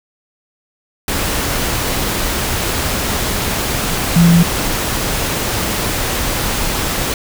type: tone in noise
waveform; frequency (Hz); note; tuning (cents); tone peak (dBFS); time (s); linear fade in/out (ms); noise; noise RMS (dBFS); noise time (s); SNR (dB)
sine; 170; F3; -46; -6; 4.16-4.43; 2; pink; -18; 1.08-7.14; +9
effects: none